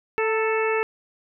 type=harmonic tone with a mistuned harmonic; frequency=440 Hz; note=A4; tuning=in tune; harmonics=1 / 2 / 3 / 4 / 5 / 6; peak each=-22 / -29 / -30 / -31 / -31 / -31 dBFS; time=0.18-0.83 s; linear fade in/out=0 ms; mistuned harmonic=2; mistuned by=+34 cents; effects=none